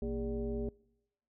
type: tone with frequency modulation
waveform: sine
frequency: 231 Hz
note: A#3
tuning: 16 cents flat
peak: -33 dBFS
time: 0.02-0.69 s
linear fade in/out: 2 ms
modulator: 176 Hz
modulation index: 1.4
effects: noise-tail reverb RT60 0.9 s tail -25 dB re dry